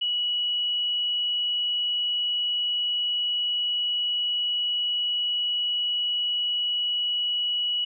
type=tone; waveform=sine; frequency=2930 Hz; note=F#7; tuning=18 cents flat; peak=-23 dBFS; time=0.01-7.85 s; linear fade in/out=10 ms; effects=none